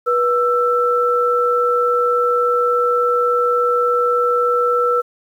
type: tone pair together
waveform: sine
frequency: 486.5 / 1330 Hz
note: B4 / E6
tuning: -26 / +15 cents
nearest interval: octave + perfect fourth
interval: 1741 cents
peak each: -16 dBFS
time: 0.06-5.02 s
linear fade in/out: 20 ms
effects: 8-bit